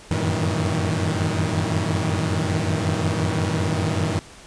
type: tone cluster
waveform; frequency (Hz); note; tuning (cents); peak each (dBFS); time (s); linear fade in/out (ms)
sawtooth; 91.5 / 96.9 / 113.2 / 155.5 / 161.6; F#2 / G2 / A2 / D#3 / E3; -19 / -20 / +50 / -1 / -34; -23; 0.11-4.19; 0
effects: pink hiss -44 dBFS RMS until 4.46 s + resampled to 22050 Hz